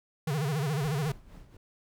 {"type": "tone with vibrato", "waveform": "square", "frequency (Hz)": 146.83, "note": "D3", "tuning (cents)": 0, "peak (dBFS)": -28, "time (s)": [0.27, 1.12], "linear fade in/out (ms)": 5, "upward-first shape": "sine", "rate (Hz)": 14, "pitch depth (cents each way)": 170}
{"type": "noise with tremolo", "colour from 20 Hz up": "brown", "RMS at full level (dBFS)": -47, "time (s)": [0.81, 1.57], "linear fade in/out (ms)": 5, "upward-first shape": "sine", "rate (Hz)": 4.1, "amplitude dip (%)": 65}
{"effects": []}